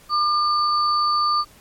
sine tone pair together, 1200 / 4537 Hz, D6 / C#8, +37 / +39 cents, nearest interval octave + major seventh, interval 2302 cents, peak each -17 / -25 dBFS, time 0.09-1.45 s, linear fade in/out 50 ms, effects pink hiss -50 dBFS RMS until 1.6 s + MP3 64 kbps

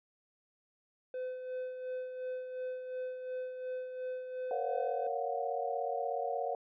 triangle tone with tremolo, 509 Hz, C5, 48 cents flat, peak -33 dBFS, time 1.14-5.07 s, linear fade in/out 2 ms, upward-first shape sine, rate 2.8 Hz, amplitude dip 50%
sine chord, Gb major seventh, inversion first, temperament equal with one note detuned, 466.2 / 554.4 / 703.3 / 740 Hz, Bb4 / Db5 / F5 / Gb5, 0 / 0 / +12 / 0 cents, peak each -38 dBFS, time 4.51-6.55 s, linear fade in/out 2 ms
effects resampled to 8000 Hz

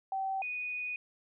sine tone pair in turn, 771 / 2478 Hz, G5 / D#7, -29 / -8 cents, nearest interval octave + minor sixth, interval 2021 cents, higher second, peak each -31 / -34 dBFS, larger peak first, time 0.12-0.42 / 0.42-0.96 s, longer second, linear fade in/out 2 ms, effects none

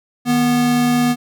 square tone pair together, 153.9 / 244.3 Hz, D#3 / B3, -19 / -19 cents, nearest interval minor sixth, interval 800 cents, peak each -25 / -14 dBFS, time 0.25-1.16 s, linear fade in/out 50 ms, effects none

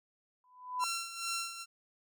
sine tone with exponential growth, 1000 Hz, B5, 21 cents sharp, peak -27 dBFS, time 0.44-0.84 s, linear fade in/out 1 ms, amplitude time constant 86 ms
10% pulse tone with tremolo, 1359 Hz, F6, 48 cents flat, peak -25 dBFS, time 0.79-1.66 s, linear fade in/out 50 ms, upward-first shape sine, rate 2.3 Hz, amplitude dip 70%
effects none

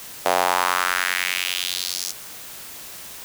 square tone with high-pass filter sweep, 45 Hz, F#1, 47 cents flat, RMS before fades -23 dBFS, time 0.25-2.12 s, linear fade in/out 10 ms, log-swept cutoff 640 to 5900 Hz, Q 2.4, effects white hiss -38 dBFS RMS until 3.24 s

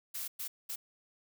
blue noise bursts at uneven times, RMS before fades -39 dBFS, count 3, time 0.14-0.28 / 0.39-0.48 / 0.69-0.76 s, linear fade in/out 10 ms, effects none

